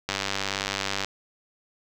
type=click train; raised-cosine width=0.2 ms; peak=-9 dBFS; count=95; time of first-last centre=0.09-1.046 s; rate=98.3 Hz; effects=7-bit